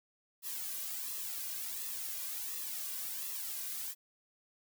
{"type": "noise with flanger", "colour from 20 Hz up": "blue", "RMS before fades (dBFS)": -40, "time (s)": [0.42, 3.95], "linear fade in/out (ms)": 50, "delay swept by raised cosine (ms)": [1.3, 2.29], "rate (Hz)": 1.4, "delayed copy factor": -0.8, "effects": []}